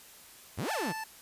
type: exponential two-way sweep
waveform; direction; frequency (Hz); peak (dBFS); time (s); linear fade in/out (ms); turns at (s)
sawtooth; up then down; 73.42 to 888 to 139.5; -28; 0.57-0.93; 20; 0.72
type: tone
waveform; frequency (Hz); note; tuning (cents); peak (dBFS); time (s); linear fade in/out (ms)
25% pulse; 879; A5; -2; -32; 0.68-1.04; 5
effects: white hiss -53 dBFS RMS until 1.21 s + resampled to 32000 Hz